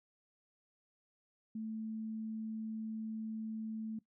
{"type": "tone", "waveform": "sine", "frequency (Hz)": 220, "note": "A3", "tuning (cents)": 0, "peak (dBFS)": -38, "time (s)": [1.55, 3.99], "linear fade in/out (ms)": 5, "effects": ["noise-tail reverb RT60 0.1 s tail -18 dB re dry"]}